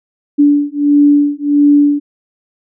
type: beating tone pair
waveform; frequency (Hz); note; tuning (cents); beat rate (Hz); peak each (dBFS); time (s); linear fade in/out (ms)
sine; 289 / 290.5; D4 / D4; -28 / -19; 1.5; -10; 0.38-2; 20
effects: none